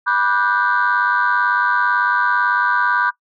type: chord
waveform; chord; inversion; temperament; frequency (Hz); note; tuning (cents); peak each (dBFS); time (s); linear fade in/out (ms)
sine; G major seventh; first; just; 980 / 1176 / 1470 / 1568; B5 / D6 / F#6 / G6; -14 / +2 / -12 / 0; -19 / -20 / -19 / -18; 0.06-3.11; 20
effects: noise-tail reverb RT60 0.1 s tail -20 dB re dry + tanh soft clip ceiling -7 dBFS